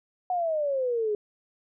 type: exponential sweep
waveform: sine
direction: down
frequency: 740 to 410.5 Hz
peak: -24 dBFS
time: 0.3-1.15 s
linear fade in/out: 2 ms
effects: none